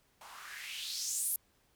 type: noise with band-pass filter sweep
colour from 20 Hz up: blue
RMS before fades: -39 dBFS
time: 0.21-1.36 s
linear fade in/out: 2 ms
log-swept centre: 780 to 12000 Hz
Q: 3.5
effects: pink hiss -71 dBFS RMS until 1.75 s